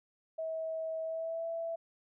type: tone with pitch glide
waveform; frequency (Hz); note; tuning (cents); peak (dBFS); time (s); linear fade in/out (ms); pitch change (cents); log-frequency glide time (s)
sine; 644 to 663.6; E5 to E5; -41 to +11; -34; 0.38-1.76; 10; +52; 1.02-1.47
effects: none